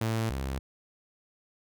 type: tone pair in turn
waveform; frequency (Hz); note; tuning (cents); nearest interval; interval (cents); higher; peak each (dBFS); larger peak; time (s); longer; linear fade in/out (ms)
sawtooth; 112.6 / 66.95; A2 / C2; +40 / +40; major sixth; 900; first; -23 / -27; first; 0.01-0.3 / 0.3-0.59; neither; 5
effects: none